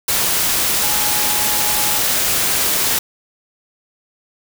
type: tone in noise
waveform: sine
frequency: 841 Hz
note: G#5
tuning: 22 cents sharp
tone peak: -27 dBFS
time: 0.83-1.99 s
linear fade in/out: 5 ms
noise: white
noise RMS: -17 dBFS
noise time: 0.08-2.99 s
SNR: -13 dB
effects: none